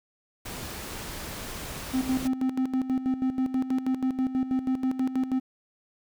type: noise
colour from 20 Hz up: pink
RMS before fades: -37 dBFS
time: 0.45-2.28 s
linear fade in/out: 10 ms
type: tone with tremolo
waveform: triangle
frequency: 260 Hz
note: C4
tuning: 11 cents flat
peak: -20 dBFS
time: 1.93-5.4 s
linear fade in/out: 20 ms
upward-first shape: square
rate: 6.2 Hz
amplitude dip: 70%
effects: none